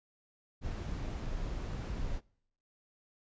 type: noise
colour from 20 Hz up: brown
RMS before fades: -37 dBFS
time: 0.61-2.21 s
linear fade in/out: 50 ms
effects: noise-tail reverb RT60 0.7 s tail -26 dB re dry + resampled to 16000 Hz

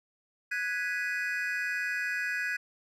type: chord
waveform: triangle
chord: G# minor seventh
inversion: third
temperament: equal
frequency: 1480 / 1661.2 / 1975.5 / 2489 Hz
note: F#6 / G#6 / B6 / D#7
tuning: 0 / 0 / 0 / 0 cents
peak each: -34 / -31 / -35 / -36 dBFS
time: 0.51-2.57 s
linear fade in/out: 10 ms
effects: none

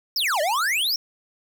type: exponential two-way sweep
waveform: square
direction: down then up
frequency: 5660 to 571 to 5660 Hz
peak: -21 dBFS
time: 0.16-0.96 s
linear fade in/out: 2 ms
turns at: 0.41 s
effects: 8-bit

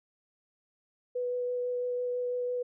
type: tone with vibrato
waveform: sine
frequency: 493.3 Hz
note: B4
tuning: 2 cents flat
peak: -29 dBFS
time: 1.15-2.63 s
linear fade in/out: 10 ms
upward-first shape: sine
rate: 6 Hz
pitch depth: 8 cents each way
effects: none

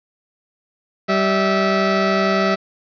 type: tone pair together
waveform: 20% pulse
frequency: 193.7 / 651.5 Hz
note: G3 / E5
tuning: -20 / -20 cents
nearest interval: octave + major sixth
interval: 2100 cents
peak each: -13 dBFS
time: 1.08-2.56 s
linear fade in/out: 20 ms
effects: resampled to 11025 Hz + 7-bit

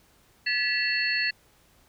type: tone cluster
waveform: sine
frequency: 1717 / 1955 / 2682 / 4374 Hz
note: A6 / B6 / E7 / C#8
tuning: -43 / -18 / +29 / -24 cents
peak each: -29 dBFS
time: 0.46-1.31 s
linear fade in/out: 10 ms
effects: pink hiss -61 dBFS RMS until 1.88 s

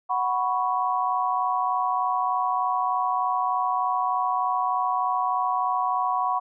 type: chord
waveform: sine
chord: F# suspended fourth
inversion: none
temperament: just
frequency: 740 / 986.7 / 1110 Hz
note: F#5 / B5 / C#6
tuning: 0 / -2 / +2 cents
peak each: -26 dBFS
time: 0.09-6.4 s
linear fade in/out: 20 ms
effects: none

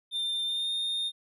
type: tone with pitch glide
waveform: triangle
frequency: 3595 to 3656 Hz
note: A7 to A#7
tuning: +36 to -34 cents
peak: -27 dBFS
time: 0.11-1.12 s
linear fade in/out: 50 ms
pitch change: +30 cents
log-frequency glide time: 0.44-0.69 s
effects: none

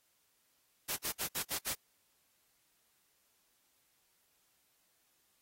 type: noise bursts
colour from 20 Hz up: white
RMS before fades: -36 dBFS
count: 6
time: 0.88-1.745 s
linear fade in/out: 20 ms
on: 90 ms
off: 65 ms
effects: white hiss -74 dBFS RMS until 5.41 s + AAC 48 kbps

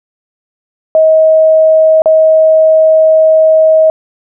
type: tone with dropouts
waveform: sine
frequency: 634 Hz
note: D#5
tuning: 32 cents sharp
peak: -3 dBFS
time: 0.95-3.9 s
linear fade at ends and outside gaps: 1 ms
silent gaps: 2.02-2.058 s
effects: none

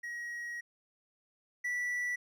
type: tone pair in turn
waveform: triangle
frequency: 1900 / 1959.1 Hz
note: A#6 / B6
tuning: +33 / -14 cents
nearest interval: minor second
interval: 53 cents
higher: second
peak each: -36 / -30 dBFS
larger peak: second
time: 0.03-0.61 / 1.64-2.16 s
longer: first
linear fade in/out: 10 ms
effects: none

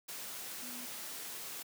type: tone in noise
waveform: sine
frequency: 246.2 Hz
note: B3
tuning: 5 cents flat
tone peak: -49 dBFS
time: 0.62-0.86 s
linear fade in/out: 10 ms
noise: white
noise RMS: -44 dBFS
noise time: 0.08-1.63 s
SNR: -8 dB
effects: high-pass 150 Hz 12 dB/octave

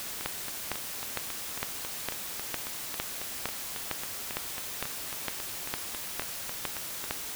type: two click trains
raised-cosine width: 0.3 ms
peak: -13 / -20 dBFS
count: 16 / 26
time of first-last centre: 0.26-7.109 / 0.21-7.041 s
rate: 2.19 / 3.66 Hz
effects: white hiss -38 dBFS RMS until 7.35 s

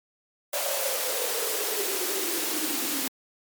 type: noise with high-pass filter sweep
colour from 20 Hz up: white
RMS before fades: -28 dBFS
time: 0.53-3.08 s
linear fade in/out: 5 ms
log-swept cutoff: 600 to 270 Hz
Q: 9.2
effects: MP3 96 kbps

